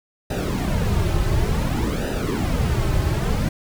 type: noise with flanger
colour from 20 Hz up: brown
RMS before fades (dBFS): -21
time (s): 0.3-3.49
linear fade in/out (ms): 5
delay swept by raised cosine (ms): 0.9 to 4.3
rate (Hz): 0.56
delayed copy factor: -0.75
effects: none